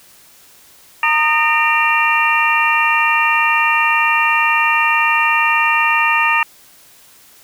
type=tone cluster; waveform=sine; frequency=920 / 1229 / 1832 / 2378 / 2749 Hz; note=A#5 / D#6 / A#6 / D7 / F7; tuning=-23 / -22 / -31 / +21 / -28 cents; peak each=-18 dBFS; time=1.03-6.43 s; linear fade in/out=2 ms; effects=white hiss -46 dBFS RMS until 7.43 s